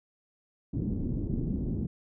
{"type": "low-pass noise", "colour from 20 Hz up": "white", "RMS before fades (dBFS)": -31, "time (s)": [0.73, 1.87], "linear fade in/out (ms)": 10, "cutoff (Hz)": 260, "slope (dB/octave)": 24, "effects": []}